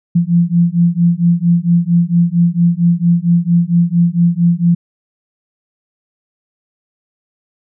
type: beating tone pair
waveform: sine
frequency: 169.6 / 174 Hz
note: E3 / F3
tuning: +50 / -6 cents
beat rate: 4.4 Hz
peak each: -12 dBFS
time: 0.15-4.75 s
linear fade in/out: 10 ms
effects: none